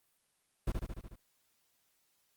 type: noise with echo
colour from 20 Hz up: brown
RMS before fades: -32 dBFS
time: 0.67-0.72 s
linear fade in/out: 5 ms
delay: 73 ms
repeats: 6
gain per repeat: -3 dB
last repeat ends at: 1.158 s
effects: white hiss -75 dBFS RMS until 2.36 s + Opus 32 kbps